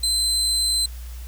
30% pulse tone, 4076 Hz, C8, 46 cents flat, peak -16 dBFS, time 0.03-0.86 s, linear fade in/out 5 ms, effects added 60 Hz sine -32 dBFS peak until 1.27 s + white hiss -47 dBFS RMS until 1.27 s

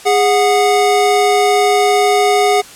square tone pair together, 411.4 / 733 Hz, G#4 / F#5, -16 / -16 cents, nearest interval minor seventh, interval 1000 cents, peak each -13 dBFS, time 0.05-2.62 s, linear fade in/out 20 ms, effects white hiss -36 dBFS RMS until 2.75 s + low-pass 10000 Hz 12 dB/octave

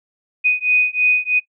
sine beating tone pair, 2489 / 2492.1 Hz, D#7 / D#7, 0 / +2 cents, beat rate 3.1 Hz, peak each -17 dBFS, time 0.44-1.4 s, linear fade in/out 20 ms, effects noise-tail reverb RT60 0.1 s tail -17 dB re dry

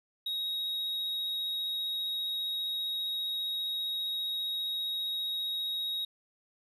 triangle tone with vibrato, 3784 Hz, A#7, 25 cents sharp, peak -30 dBFS, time 0.26-6.05 s, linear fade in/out 5 ms, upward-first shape triangle, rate 15 Hz, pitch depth 9 cents each way, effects none

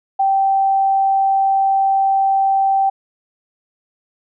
sine tone, 779 Hz, G5, 11 cents flat, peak -12 dBFS, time 0.19-2.9 s, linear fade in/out 10 ms, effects none

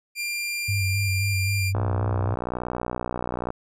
sawtooth tone, 2387 Hz, D7, 28 cents sharp, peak -23 dBFS, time 0.15-1.73 s, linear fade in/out 50 ms
sine tone with vibrato, 98 Hz, G2, in tune, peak -22 dBFS, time 0.68-2.35 s, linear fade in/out 10 ms, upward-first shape square, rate 3.8 Hz, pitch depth 41 cents each way
click train, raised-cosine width 1 ms, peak -14 dBFS, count 108, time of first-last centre 1.75-3.504 s, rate 61 Hz
effects resampled to 32000 Hz

